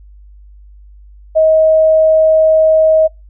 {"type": "tone", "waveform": "sine", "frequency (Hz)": 633, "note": "D#5", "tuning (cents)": 30, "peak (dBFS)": -6, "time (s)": [1.35, 3.08], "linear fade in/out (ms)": 20, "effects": ["noise-tail reverb RT60 0.2 s tail -25 dB re dry", "added 50 Hz sine -36 dBFS peak until 3.29 s"]}